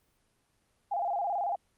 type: tone with vibrato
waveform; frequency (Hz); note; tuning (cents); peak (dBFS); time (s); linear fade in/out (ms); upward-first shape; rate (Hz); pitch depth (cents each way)
sine; 750; F#5; +23; -28; 0.91-1.56; 10; square; 18; 130
effects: pink hiss -72 dBFS RMS until 1.77 s + Opus 24 kbps